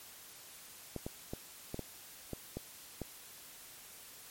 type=clicks; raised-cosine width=2 ms; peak=-25 dBFS; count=8; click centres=0.963 / 1.065 / 1.335 / 1.744 / 1.793 / 2.333 / 2.57 / 3.017 s; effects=white hiss -53 dBFS RMS until 4.3 s + MP3 64 kbps